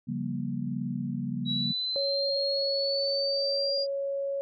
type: chord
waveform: sine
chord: G half-diminished seventh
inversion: second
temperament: equal with one note detuned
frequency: 138.59 / 174.61 / 196 / 237.6 Hz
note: Db3 / F3 / G3 / Bb3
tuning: 0 / 0 / 0 / +33 cents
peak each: -35 / -37 / -35 / -33 dBFS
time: 0.07-1.73 s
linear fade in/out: 20 ms
type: linear sweep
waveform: sine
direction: up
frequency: 3877 to 4829 Hz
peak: -28 dBFS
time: 1.45-3.87 s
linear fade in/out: 50 ms
type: tone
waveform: sine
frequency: 554.4 Hz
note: C#5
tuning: in tune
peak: -28 dBFS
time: 1.96-4.41 s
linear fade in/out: 0 ms
effects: none